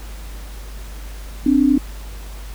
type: tone pair together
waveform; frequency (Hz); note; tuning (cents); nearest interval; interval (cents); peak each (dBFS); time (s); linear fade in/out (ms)
sine; 261.6 / 293; C4 / D4; 0 / -4; major second; 196; -14; 1.46-1.78; 5
effects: added 50 Hz sine -30 dBFS peak until 2.54 s + pink hiss -41 dBFS RMS until 2.54 s